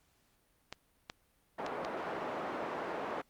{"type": "clicks", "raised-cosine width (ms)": 0.2, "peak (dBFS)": -23, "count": 4, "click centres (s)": [0.726, 1.099, 1.664, 1.849]}
{"type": "band-pass noise", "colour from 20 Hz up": "pink", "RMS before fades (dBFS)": -39, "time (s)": [1.58, 3.22], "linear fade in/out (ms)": 10, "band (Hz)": [390, 1200], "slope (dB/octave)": 12}
{"effects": ["pink hiss -72 dBFS RMS until 3.29 s", "Opus 48 kbps"]}